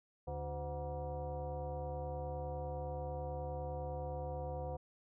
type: tone with frequency modulation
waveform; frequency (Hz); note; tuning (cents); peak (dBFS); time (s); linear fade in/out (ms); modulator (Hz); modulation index
sine; 293.7; D4; 0; -38; 0.27-4.77; 10; 219; 2.2
effects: none